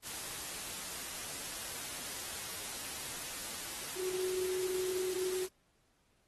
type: tone in noise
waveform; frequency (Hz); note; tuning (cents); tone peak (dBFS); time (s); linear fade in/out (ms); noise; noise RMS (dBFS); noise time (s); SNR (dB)
sine; 370; F#4; 0; -33; 3.95-5.48; 50; white; -42; 0.02-5.49; +6
effects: pink hiss -74 dBFS RMS until 6.27 s + AAC 32 kbps